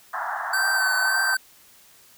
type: band-pass noise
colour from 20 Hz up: pink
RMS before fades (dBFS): -29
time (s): 0.13-1.35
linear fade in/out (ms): 10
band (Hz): 680 to 1800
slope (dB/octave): 96
type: tone with vibrato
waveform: square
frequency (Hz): 1537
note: G6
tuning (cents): -35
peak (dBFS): -21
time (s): 0.53-1.37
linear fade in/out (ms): 5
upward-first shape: sine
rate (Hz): 1.8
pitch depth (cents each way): 25
effects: white hiss -53 dBFS RMS until 2.17 s